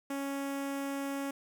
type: tone with notch filter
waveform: sawtooth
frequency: 277.2 Hz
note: C#4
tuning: in tune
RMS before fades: -36 dBFS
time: 0.1-1.31 s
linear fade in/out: 5 ms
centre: 4200 Hz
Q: 1.6
effects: 10-bit

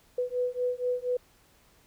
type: beating tone pair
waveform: sine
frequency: 493.9 / 498.1 Hz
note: B4 / B4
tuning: 0 / +15 cents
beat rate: 4.2 Hz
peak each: -30 dBFS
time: 0.18-1.17 s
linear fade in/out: 5 ms
effects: pink hiss -62 dBFS RMS until 1.86 s

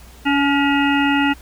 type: harmonic tone with a mistuned harmonic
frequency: 282.8 Hz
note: C#4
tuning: 35 cents sharp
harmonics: 1 / 3 / 5 / 7 / 9 / 10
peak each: -16 / -21 / -23 / -24 / -26 / -26 dBFS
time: 0.25-1.34 s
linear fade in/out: 20 ms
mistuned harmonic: 7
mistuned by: -41 cents
effects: added 60 Hz sine -41 dBFS peak until 1.41 s + pink hiss -46 dBFS RMS until 1.41 s

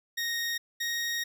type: tone pair in turn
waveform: 20% pulse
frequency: 1864 / 1871.4 Hz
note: A#6 / A#6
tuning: -1 / +6 cents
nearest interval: unison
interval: 7 cents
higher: second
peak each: -24 / -24 dBFS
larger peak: neither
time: 0.17-0.58 / 0.8-1.24 s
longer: second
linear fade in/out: 10 ms
effects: none

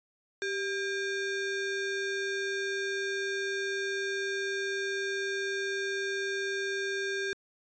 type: ring-modulated tone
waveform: square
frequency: 1000 Hz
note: B5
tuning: 21 cents sharp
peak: -28 dBFS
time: 0.42-7.33 s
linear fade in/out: 0 ms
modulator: 608 Hz
effects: resampled to 16000 Hz

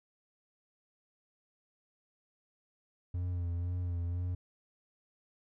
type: tone with vibrato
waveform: triangle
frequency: 87.8 Hz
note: F2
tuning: 10 cents sharp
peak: -30 dBFS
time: 3.14-4.35 s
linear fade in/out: 5 ms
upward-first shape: sine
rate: 2 Hz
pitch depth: 38 cents each way
effects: none

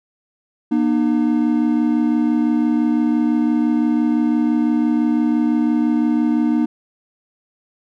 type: tone pair together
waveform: triangle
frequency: 237.9 / 303.8 Hz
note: A#3 / D#4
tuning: +35 / -41 cents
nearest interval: major third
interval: 424 cents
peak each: -15 dBFS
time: 0.71-6.66 s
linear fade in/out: 10 ms
effects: none

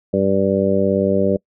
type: harmonic tone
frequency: 97.7 Hz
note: G2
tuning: 5 cents flat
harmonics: 1 / 2 / 3 / 4 / 5 / 6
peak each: -27 / -19 / -24 / -21 / -20 / -20 dBFS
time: 0.13-1.37 s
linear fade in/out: 10 ms
effects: noise-tail reverb RT60 0.1 s tail -26 dB re dry

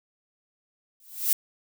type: noise with exponential growth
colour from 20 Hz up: violet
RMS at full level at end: -19 dBFS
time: 1-1.33 s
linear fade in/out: 1 ms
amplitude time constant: 70 ms
effects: none

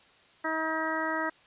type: harmonic tone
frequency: 318.5 Hz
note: D#4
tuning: 41 cents sharp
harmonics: 1 / 2 / 3 / 4 / 5 / 6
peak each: -35 / -35 / -35 / -35 / -35 / -35 dBFS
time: 0.44-1.3 s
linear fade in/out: 10 ms
effects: white hiss -59 dBFS RMS until 1.46 s + resampled to 8000 Hz

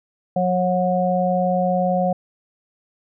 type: harmonic tone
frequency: 181.7 Hz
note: F#3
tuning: 31 cents flat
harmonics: 1 / 3 / 4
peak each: -21 / -21 / -21 dBFS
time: 0.36-2.13 s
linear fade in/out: 5 ms
effects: none

